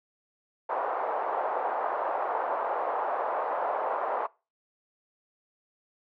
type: band-pass noise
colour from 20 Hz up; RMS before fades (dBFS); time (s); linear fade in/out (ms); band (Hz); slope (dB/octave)
white; -30; 0.69-4.27; 10; 530 to 1000; 24
effects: noise-tail reverb RT60 0.3 s tail -23 dB re dry